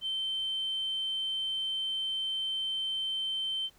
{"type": "tone", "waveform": "sine", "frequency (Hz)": 3100, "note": "G7", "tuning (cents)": -20, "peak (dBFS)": -29, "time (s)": [0.01, 3.7], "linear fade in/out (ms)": 50, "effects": ["tanh soft clip ceiling -26 dBFS", "pink hiss -63 dBFS RMS until 3.78 s"]}